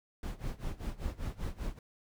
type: noise with tremolo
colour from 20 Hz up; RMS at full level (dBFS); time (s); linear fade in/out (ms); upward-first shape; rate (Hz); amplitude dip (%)
brown; -35; 0.23-1.79; 2; sine; 5.1; 90
effects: none